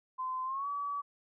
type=tone with pitch glide; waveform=sine; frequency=1030 to 1142.9 Hz; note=C6 to D6; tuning=-28 to -47 cents; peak=-33 dBFS; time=0.18-1.02 s; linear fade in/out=20 ms; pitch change=+181 cents; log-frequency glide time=0.44-0.68 s; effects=none